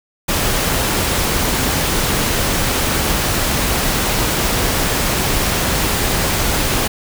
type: noise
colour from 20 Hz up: pink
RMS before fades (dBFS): -17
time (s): 0.28-6.88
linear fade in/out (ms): 10
effects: none